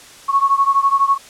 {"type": "beating tone pair", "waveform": "sine", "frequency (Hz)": [1100, 1112], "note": ["C#6", "C#6"], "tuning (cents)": [-14, 5], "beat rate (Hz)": 12, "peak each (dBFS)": [-14, -16], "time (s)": [0.28, 1.18], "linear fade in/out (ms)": 20, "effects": ["white hiss -41 dBFS RMS until 1.29 s", "low-pass 9000 Hz 12 dB/octave"]}